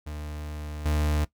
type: tone with level steps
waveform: 40% pulse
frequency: 75.2 Hz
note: D2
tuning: 42 cents sharp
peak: -33 / -22 dBFS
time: 0.06-1.25 s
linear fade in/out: 10 ms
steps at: 0.85 s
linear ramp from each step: 10 ms
effects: noise-tail reverb RT60 0.1 s tail -18 dB re dry